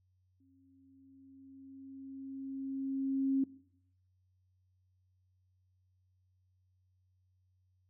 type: tone with exponential growth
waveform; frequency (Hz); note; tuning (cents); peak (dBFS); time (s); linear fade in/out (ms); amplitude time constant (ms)
sine; 270; C#4; -45; -26; 0.4-3.44; 5; 660
effects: noise-tail reverb RT60 0.7 s tail -20 dB re dry + added 92 Hz sine -70 dBFS peak until 7.89 s